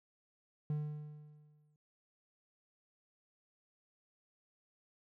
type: tone with exponential decay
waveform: triangle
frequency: 150 Hz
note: D3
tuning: 37 cents sharp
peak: -30 dBFS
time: 0.7-1.76 s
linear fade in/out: 2 ms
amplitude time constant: 230 ms
effects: none